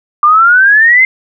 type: exponential sweep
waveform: sine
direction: up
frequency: 1174.7 to 2107 Hz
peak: -3 dBFS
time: 0.23-1.05 s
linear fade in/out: 2 ms
effects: none